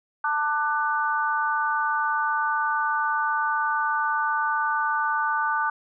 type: tone cluster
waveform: sine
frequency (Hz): 888 / 1187 / 1492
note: A5 / D6 / F#6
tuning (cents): +16 / +18 / +14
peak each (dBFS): -26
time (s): 0.24-5.7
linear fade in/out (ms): 5
effects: none